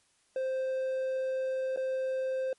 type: tone with dropouts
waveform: triangle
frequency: 523.3 Hz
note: C5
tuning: in tune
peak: -27 dBFS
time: 0.36-2.53 s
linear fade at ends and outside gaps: 2 ms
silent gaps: 1.762-1.773 s
effects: white hiss -69 dBFS RMS until 2.58 s + MP3 48 kbps

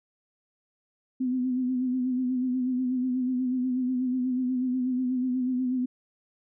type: tone with vibrato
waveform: sine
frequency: 253.7 Hz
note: B3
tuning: 47 cents sharp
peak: -24 dBFS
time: 1.2-5.86 s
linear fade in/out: 10 ms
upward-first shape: sine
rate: 8.2 Hz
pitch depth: 43 cents each way
effects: none

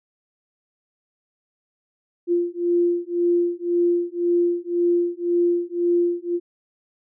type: beating tone pair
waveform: sine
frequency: 346.7 / 348.6 Hz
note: F4 / F4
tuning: -13 / -3 cents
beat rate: 1.9 Hz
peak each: -21 dBFS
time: 2.27-6.4 s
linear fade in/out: 50 ms
effects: none

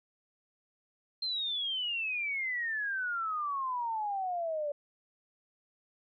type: exponential sweep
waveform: sine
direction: down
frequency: 4186 to 572 Hz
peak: -31 dBFS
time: 1.22-4.72 s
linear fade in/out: 5 ms
effects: none

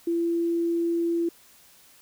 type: tone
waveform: sine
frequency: 338.1 Hz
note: E4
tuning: 44 cents sharp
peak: -22 dBFS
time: 0.07-1.29 s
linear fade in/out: 5 ms
effects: white hiss -55 dBFS RMS until 2.01 s

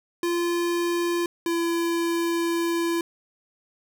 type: tone pair in turn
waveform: square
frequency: 344.9 / 337.8 Hz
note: F4 / E4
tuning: -22 / +42 cents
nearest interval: unison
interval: 36 cents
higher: first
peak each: -23 dBFS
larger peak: neither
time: 0.23-1.26 / 1.46-3.01 s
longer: second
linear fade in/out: 2 ms
effects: none

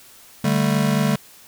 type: chord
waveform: square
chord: D suspended fourth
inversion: none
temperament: just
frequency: 146.83 / 195.78 / 220.2 Hz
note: D3 / G3 / A3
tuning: 0 / -2 / +2 cents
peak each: -22 dBFS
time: 0.44-1.16 s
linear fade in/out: 5 ms
effects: white hiss -47 dBFS RMS until 1.47 s

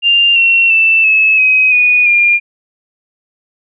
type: tone with pitch steps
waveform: sine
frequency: 2794 / 2725 / 2659 / 2593 / 2530 / 2468 / 2407 Hz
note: F7 / F7 / E7 / E7 / D#7 / D#7 / D7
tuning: 0 / -43 / +14 / -29 / +28 / -15 / +42 cents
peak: -6 dBFS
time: 0.02-2.4 s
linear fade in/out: 50 ms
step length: 340 ms
effects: none

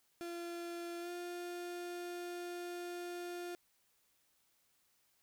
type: tone with pitch glide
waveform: 35% pulse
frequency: 343.6 to 351.2 Hz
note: F4 to F4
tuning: -28 to +10 cents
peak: -40 dBFS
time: 0.21-3.55 s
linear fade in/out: 0 ms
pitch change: +38 cents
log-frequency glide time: 1-1.1 s
effects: white hiss -75 dBFS RMS until 5.22 s

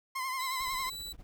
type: tone with vibrato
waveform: 30% pulse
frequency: 1043 Hz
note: C6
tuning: 6 cents flat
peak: -30 dBFS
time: 0.15-0.9 s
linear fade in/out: 10 ms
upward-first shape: triangle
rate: 11 Hz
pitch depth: 63 cents each way
type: tone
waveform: sawtooth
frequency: 3951 Hz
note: B7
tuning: in tune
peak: -36 dBFS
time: 0.39-1.13 s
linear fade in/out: 10 ms
type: noise with tremolo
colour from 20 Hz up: brown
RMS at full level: -46 dBFS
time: 0.59-1.23 s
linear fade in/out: 0 ms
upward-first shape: triangle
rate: 15 Hz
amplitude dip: 100%
effects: none

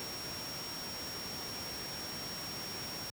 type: tone in noise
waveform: sine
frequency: 5560 Hz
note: F8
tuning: 9 cents flat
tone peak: -42 dBFS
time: 0-3.1 s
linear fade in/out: 0 ms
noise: pink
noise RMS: -43 dBFS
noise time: 0-3.1 s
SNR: -2 dB
effects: high-pass 100 Hz 12 dB/octave

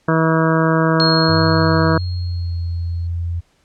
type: harmonic tone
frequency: 161.4 Hz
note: E3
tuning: 36 cents flat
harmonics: 1 / 2 / 3 / 4 / 6 / 7 / 8 / 9 / 10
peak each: -16 / -19 / -21 / -22 / -24 / -24 / -25 / -26 / -26 dBFS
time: 0.08-1.98 s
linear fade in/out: 5 ms
type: tone with exponential decay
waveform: sine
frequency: 4263 Hz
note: C8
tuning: 32 cents sharp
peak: -14 dBFS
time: 1-3.07 s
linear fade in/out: 0 ms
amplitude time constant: 450 ms
type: tone with pitch glide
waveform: sine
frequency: 95.3 to 85.39 Hz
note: G2 to F2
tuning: -48 to -38 cents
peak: -19 dBFS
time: 1.28-3.41 s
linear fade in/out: 20 ms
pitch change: -190 cents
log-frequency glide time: 1.48-2.56 s
effects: pink hiss -59 dBFS RMS until 3.64 s + low-pass 8000 Hz 12 dB/octave

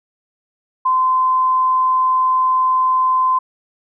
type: tone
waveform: sine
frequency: 1031 Hz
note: C6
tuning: 26 cents flat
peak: -12 dBFS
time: 0.85-3.39 s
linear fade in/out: 10 ms
effects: none

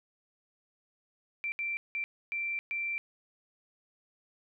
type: tone bursts at uneven times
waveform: sine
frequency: 2350 Hz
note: D7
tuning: 1 cent sharp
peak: -31 dBFS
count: 5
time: 1.44-1.52 / 1.59-1.77 / 1.95-2.04 / 2.32-2.59 / 2.71-2.98 s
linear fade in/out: 0 ms
effects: none

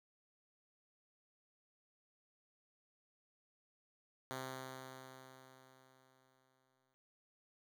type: tone with exponential decay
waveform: 5% pulse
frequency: 130.81 Hz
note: C3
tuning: in tune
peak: -30 dBFS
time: 4.31-6.94 s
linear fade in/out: 0 ms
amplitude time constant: 570 ms
effects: none

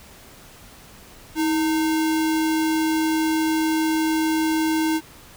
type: tone with sample-and-hold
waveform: sine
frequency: 318.3 Hz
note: D#4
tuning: 39 cents sharp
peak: -18 dBFS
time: 1.35-5.01 s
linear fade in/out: 50 ms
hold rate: 1225 Hz
effects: pink hiss -46 dBFS RMS until 5.36 s

